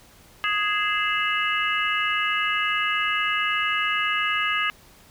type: harmonic tone with a mistuned harmonic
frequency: 415.5 Hz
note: G#4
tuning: 1 cent sharp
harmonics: 3 / 4 / 5 / 6 / 7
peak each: -26 / -27 / -28 / -29 / -29 dBFS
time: 0.44-4.7 s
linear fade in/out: 0 ms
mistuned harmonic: 6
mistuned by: +100 cents
effects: pink hiss -52 dBFS RMS until 5.1 s